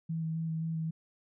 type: tone with vibrato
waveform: sine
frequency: 161.8 Hz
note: E3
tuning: 32 cents flat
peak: -31 dBFS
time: 0.09-0.91 s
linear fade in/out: 10 ms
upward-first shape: square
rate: 3.8 Hz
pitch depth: 12 cents each way
effects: none